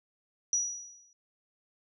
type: tone with exponential decay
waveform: sine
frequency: 5830 Hz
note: F#8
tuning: 26 cents flat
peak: -23 dBFS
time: 0.53-1.13 s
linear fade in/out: 1 ms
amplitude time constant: 130 ms
effects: none